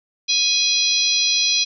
harmonic tone with a mistuned harmonic, 830.6 Hz, G#5, in tune, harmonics 3 / 4 / 5 / 6 / 7, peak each -24 / -23 / -19 / -24 / -23 dBFS, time 0.28-1.65 s, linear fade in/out 20 ms, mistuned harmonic 5, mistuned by -34 cents, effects none

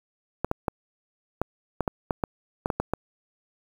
clicks, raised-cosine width 1 ms, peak -10 dBFS, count 12, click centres 0.446 / 0.514 / 0.682 / 1.416 / 1.807 / 1.878 / 2.108 / 2.238 / 2.659 / 2.702 / 2.8 / 2.936 s, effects 7-bit

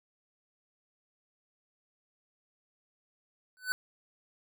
square tone with exponential growth, 1500 Hz, F#6, 23 cents sharp, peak -25 dBFS, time 3.57-3.72 s, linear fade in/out 0 ms, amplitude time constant 32 ms, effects none

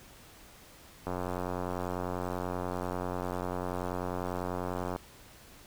click train, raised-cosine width 1 ms, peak -20 dBFS, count 352, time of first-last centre 1.07-4.961 s, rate 90.2 Hz, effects pink hiss -54 dBFS RMS until 5.66 s

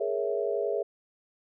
sine chord, A# half-diminished seventh, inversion third, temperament equal, 415.3 / 466.2 / 554.4 / 659.3 Hz, G#4 / A#4 / C#5 / E5, 0 / 0 / 0 / 0 cents, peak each -30 / -32 / -33 / -33 dBFS, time 0-0.83 s, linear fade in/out 10 ms, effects none

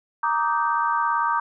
sine chord, Eb major seventh, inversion second, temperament just, 933.4 / 1166.7 / 1244.5 / 1555.6 Hz, Bb5 / D6 / Eb6 / G6, +2 / -12 / 0 / -14 cents, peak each -23 / -24 / -28 / -28 dBFS, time 0.23-1.4 s, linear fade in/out 5 ms, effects none

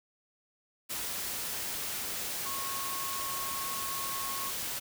sine tone in noise, 1094 Hz, C#6, 23 cents flat, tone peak -38 dBFS, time 2.45-4.51 s, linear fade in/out 20 ms, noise white, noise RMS -36 dBFS, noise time 0.89-4.8 s, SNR -5 dB, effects none

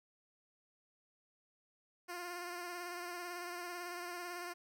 10% pulse tone with vibrato, 352 Hz, F4, 14 cents sharp, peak -34 dBFS, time 2.08-4.54 s, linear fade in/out 20 ms, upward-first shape triangle, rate 18 Hz, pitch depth 38 cents each way, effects none

